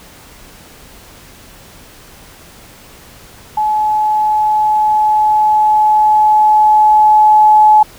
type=tone with level ramp; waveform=sine; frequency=854 Hz; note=G#5; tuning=48 cents sharp; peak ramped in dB=-11 to -3 dBFS; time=3.57-7.83 s; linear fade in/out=5 ms; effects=pink hiss -39 dBFS RMS until 7.98 s